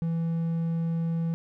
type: tone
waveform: triangle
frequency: 165.7 Hz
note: E3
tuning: 9 cents sharp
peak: -23 dBFS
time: 0.02-1.34 s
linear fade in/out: 0 ms
effects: none